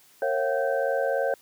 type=tone cluster; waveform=sine; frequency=461.8 / 545 / 684 / 761 / 1551 Hz; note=A#4 / C#5 / F5 / F#5 / G6; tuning=-16 / -29 / -36 / +48 / -19 cents; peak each=-30 / -25 / -30 / -33 / -33 dBFS; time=0.22-1.34 s; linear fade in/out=2 ms; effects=white hiss -57 dBFS RMS until 1.41 s + high-pass 60 Hz 12 dB/octave